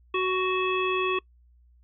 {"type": "harmonic tone", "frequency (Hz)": 371.6, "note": "F#4", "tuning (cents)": 7, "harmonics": [1, 3, 5, 7, 9], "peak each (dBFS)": [-26, -28, -40, -30, -37], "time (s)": [0.14, 1.19], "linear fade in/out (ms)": 5, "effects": ["noise-tail reverb RT60 0.1 s tail -24 dB re dry", "added 60 Hz sine -55 dBFS peak until 1.83 s"]}